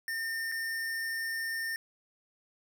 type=tone with dropouts; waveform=square; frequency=1813 Hz; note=A#6; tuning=49 cents flat; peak=-33 dBFS; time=0.08-1.76 s; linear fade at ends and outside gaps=1 ms; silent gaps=0.517-0.521 s; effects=none